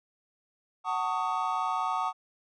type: chord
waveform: triangle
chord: D# half-diminished seventh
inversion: first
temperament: just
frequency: 746.7 / 896 / 1120.1 / 1244.5 Hz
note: F#5 / A5 / C#6 / D#6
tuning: +16 / +31 / +18 / 0 cents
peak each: -31 dBFS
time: 0.84-2.13 s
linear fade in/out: 50 ms
effects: resampled to 22050 Hz